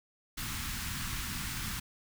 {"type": "band-stop noise", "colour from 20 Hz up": "pink", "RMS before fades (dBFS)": -37, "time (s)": [0.37, 1.8], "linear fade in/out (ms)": 10, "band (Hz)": [250, 1100], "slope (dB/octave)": 24, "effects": []}